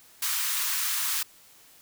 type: high-pass noise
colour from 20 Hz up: white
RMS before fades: -28 dBFS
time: 0.22-1.23 s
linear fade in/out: 5 ms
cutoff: 970 Hz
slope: 48 dB/octave
effects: white hiss -55 dBFS RMS until 1.81 s